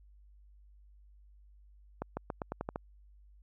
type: accelerating click train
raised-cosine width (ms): 1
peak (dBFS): -21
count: 8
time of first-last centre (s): 2.02-2.759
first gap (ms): 150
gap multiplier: 0.88
effects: added 50 Hz sine -56 dBFS peak until 3.42 s